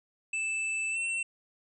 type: tone with pitch glide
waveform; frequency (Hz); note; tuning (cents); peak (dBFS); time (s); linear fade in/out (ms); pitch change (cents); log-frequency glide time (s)
square; 2637 to 2702; E7 to E7; 0 to +42; -30; 0.33-1.23; 5; +42; 0.91-0.98
effects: resampled to 22050 Hz